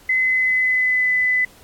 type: tone with pitch glide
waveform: sine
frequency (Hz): 2037 to 2005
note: C7 to B6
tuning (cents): -47 to +26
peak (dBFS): -15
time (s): 0.09-1.45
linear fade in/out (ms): 5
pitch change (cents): -27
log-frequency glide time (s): 0.21-1.11
effects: pink hiss -49 dBFS RMS until 1.63 s + AAC 64 kbps